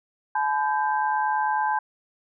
sine tone cluster, 856 / 1005 / 1574 Hz, A5 / B5 / G6, -48 / +30 / +7 cents, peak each -23 / -27 / -29 dBFS, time 0.35-1.79 s, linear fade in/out 5 ms, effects none

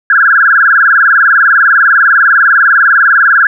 sine tone with vibrato, 1510 Hz, F#6, 35 cents sharp, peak -3 dBFS, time 0.1-3.47 s, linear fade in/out 2 ms, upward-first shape sine, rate 20 Hz, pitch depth 200 cents each way, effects none

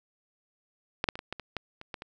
clicks, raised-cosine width 0.3 ms, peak -10 / -9 / -22 / -22 / -18 / -23 / -16 / -27 / -20 / -24 dBFS, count 10, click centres 1.041 / 1.088 / 1.155 / 1.191 / 1.326 / 1.397 / 1.567 / 1.814 / 1.942 / 2.021 s, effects none

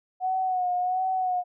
sine tone with vibrato, 736 Hz, F#5, 9 cents flat, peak -23 dBFS, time 0.2-1.44 s, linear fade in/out 50 ms, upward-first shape sine, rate 1.4 Hz, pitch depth 43 cents each way, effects none

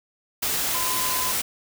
sine tone in noise, 1019 Hz, C6, 46 cents flat, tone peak -29 dBFS, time 0.74-1.32 s, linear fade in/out 10 ms, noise white, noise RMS -25 dBFS, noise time 0.42-1.42 s, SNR -7 dB, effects none

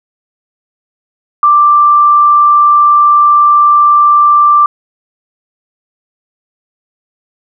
sine tone, 1178 Hz, D6, 5 cents sharp, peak -3 dBFS, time 1.43-4.66 s, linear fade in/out 2 ms, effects none

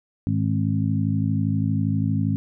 harmonic tone with a mistuned harmonic, 52.5 Hz, G#1, 19 cents sharp, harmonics 2 / 3 / 4 / 5, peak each -23 / -25 / -26 / -27 dBFS, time 0.27-2.36 s, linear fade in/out 0 ms, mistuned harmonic 5, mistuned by +33 cents, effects none

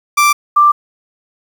30% pulse / sine tone pair in turn, 1174.7 / 1179.8 Hz, D6 / D6, 0 / +8 cents, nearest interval unison, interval 8 cents, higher second, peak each -5 dBFS, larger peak neither, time 0.17-0.33 / 0.56-0.72 s, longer neither, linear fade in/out 10 ms, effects 7-bit

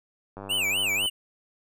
click train, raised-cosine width 1 ms, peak -25 dBFS, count 69, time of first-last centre 0.37-1.059 s, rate 98.7 Hz
square tone with vibrato, 2637 Hz, E7, in tune, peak -24 dBFS, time 0.49-1.1 s, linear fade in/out 20 ms, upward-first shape sine, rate 4 Hz, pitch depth 250 cents each way
effects none

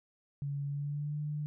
sine tone with pitch glide, 141.7 to 149.09 Hz, C#3 to D3, +38 to +26 cents, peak -33 dBFS, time 0.42-1.46 s, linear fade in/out 0 ms, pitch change +88 cents, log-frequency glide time 0.67-1.18 s, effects none

